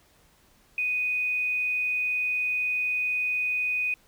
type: tone with quantisation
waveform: sine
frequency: 2489 Hz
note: D#7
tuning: in tune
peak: -24 dBFS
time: 0.78-3.94 s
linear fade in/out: 2 ms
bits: 9
effects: pink hiss -61 dBFS RMS until 4.07 s